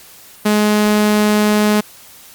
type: tone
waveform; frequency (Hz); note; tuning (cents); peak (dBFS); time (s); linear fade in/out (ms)
sawtooth; 210.5; G#3; +24; -7; 0.45-1.81; 10
effects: white hiss -41 dBFS RMS until 2.34 s + Opus 48 kbps